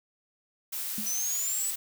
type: noise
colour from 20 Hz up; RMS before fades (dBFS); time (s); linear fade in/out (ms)
blue; -34; 0.72-1.76; 10
type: tone with exponential decay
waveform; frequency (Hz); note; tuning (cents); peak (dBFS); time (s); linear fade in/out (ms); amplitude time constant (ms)
sine; 211.2; G#3; +29; -31; 0.98-1.14; 2; 34
type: exponential sweep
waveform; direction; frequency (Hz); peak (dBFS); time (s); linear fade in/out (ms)
sine; up; 5920 to 8020; -29; 1.06-1.71; 10
effects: none